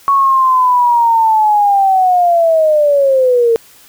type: linear sweep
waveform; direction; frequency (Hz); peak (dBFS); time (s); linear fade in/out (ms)
sine; down; 1116 to 452.2; -7; 0.08-3.56; 0
effects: white hiss -43 dBFS RMS until 3.88 s